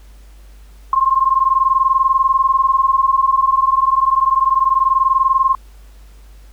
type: tone pair together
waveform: sine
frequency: 1055 / 1075.3 Hz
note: C6 / C6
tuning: +14 / +47 cents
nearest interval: unison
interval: 33 cents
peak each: -14 dBFS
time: 0.93-5.55 s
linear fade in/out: 2 ms
effects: added 50 Hz sine -38 dBFS peak until 6.52 s + pink hiss -52 dBFS RMS until 6.52 s